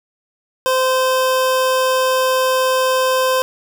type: tone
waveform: 25% pulse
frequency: 517 Hz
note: C5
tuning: 21 cents flat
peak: -10 dBFS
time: 0.66-3.42 s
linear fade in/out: 0 ms
effects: none